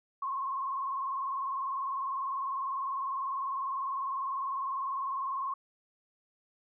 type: tone with vibrato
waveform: sine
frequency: 1074 Hz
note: C6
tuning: 45 cents sharp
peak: -31 dBFS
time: 0.22-5.54 s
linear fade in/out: 5 ms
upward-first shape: sine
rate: 20 Hz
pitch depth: 76 cents each way
effects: none